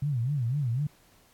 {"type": "tone with vibrato", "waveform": "sine", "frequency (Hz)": 130.81, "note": "C3", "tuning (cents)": 0, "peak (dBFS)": -25, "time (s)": [0.02, 0.87], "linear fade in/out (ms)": 5, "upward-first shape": "sine", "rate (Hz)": 4, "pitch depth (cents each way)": 230, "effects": ["pink hiss -61 dBFS RMS until 1.33 s", "AAC 64 kbps"]}